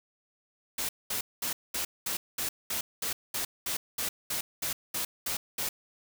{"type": "noise bursts", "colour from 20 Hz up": "white", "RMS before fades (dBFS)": -32, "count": 16, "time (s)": [0.78, 5.69], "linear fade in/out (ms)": 5, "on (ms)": 110, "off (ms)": 210, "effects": []}